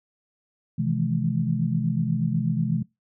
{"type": "tone cluster", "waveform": "sine", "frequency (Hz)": [128.3, 160.1, 168.3, 213.6], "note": ["C3", "D#3", "E3", "G#3"], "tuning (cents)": [-34, 50, 36, 49], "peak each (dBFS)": -27, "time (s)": [0.78, 2.83], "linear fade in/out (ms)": 10, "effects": ["noise-tail reverb RT60 0.2 s tail -23 dB re dry"]}